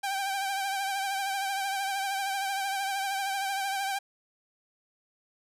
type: tone with vibrato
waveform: sawtooth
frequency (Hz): 784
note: G5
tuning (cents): 0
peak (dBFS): -25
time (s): 0.03-3.99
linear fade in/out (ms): 10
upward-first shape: triangle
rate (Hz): 13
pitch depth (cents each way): 52
effects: resampled to 32000 Hz